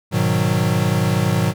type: chord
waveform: square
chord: G# minor seventh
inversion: none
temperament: equal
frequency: 103.83 / 123.47 / 155.56 / 185 Hz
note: G#2 / B2 / D#3 / F#3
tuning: 0 / 0 / 0 / 0 cents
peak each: -22 dBFS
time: 0.11-1.54 s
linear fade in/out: 50 ms
effects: none